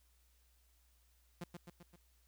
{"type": "tone with echo", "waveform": "sawtooth", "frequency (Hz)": 173.8, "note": "F3", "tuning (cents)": -8, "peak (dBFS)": -38, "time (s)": [1.41, 1.44], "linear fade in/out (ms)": 5, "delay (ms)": 130, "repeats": 4, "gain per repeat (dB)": -4, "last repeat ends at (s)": 1.96, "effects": ["added 60 Hz sine -69 dBFS peak until 2.27 s", "white hiss -75 dBFS RMS until 2.27 s"]}